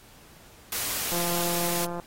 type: noise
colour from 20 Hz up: white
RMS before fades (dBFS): -30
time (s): 0.72-1.85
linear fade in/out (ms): 2
type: click train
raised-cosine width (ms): 1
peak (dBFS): -21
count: 153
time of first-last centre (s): 1.12-1.999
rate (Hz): 173
effects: pink hiss -53 dBFS RMS until 2.06 s + AAC 48 kbps